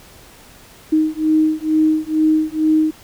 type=beating tone pair; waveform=sine; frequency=311.1 / 313.3 Hz; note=D#4 / D#4; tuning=0 / +12 cents; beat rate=2.2 Hz; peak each=-16 dBFS; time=0.92-2.91 s; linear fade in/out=10 ms; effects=pink hiss -44 dBFS RMS until 3.03 s